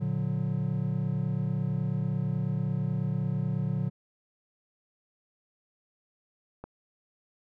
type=chord; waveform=triangle; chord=Bb augmented; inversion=none; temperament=just; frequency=116.54 / 145.68 / 182.1 Hz; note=Bb2 / D3 / F#3; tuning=0 / -14 / -27 cents; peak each=-30 / -28 / -30 dBFS; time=0-3.9 s; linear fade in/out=20 ms
type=click; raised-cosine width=1 ms; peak=-26 dBFS; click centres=6.64 s
effects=none